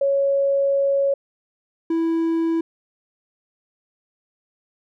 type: tone pair in turn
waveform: sine / triangle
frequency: 554.4 / 329.1 Hz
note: C#5 / E4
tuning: 0 / -3 cents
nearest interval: major sixth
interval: 903 cents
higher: first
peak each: -16 dBFS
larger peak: neither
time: 0.01-1.14 / 1.9-2.61 s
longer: first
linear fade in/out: 5 ms
effects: none